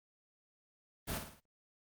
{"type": "noise with echo", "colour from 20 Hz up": "pink", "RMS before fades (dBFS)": -38, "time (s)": [1.07, 1.19], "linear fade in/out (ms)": 20, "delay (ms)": 54, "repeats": 4, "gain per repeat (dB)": -6, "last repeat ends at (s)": 1.406, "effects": ["Opus 32 kbps"]}